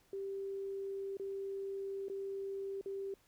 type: tone with dropouts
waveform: sine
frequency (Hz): 392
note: G4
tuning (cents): 0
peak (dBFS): -38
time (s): 0.13-3.14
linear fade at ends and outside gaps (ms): 2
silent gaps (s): 1.17-1.197 / 2.084-2.098 / 2.812-2.859
effects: pink hiss -70 dBFS RMS until 3.27 s